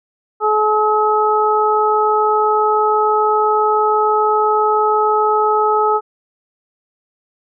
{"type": "harmonic tone", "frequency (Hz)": 427, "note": "G#4", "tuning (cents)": 48, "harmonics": [1, 2, 3], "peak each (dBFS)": [-16, -16, -16], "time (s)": [0.4, 6.01], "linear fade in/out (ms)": 50, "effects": []}